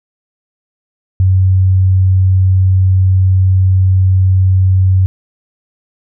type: tone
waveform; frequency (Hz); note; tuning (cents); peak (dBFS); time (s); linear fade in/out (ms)
sine; 93.9; F#2; +26; -6; 1.2-5.06; 0
effects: none